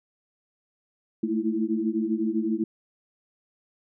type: tone cluster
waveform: sine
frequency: 216.9 / 224.7 / 323.4 / 335.6 Hz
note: A3 / A3 / E4 / E4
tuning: -25 / +37 / -33 / +31 cents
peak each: -29 dBFS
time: 1.23-2.64 s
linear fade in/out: 5 ms
effects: none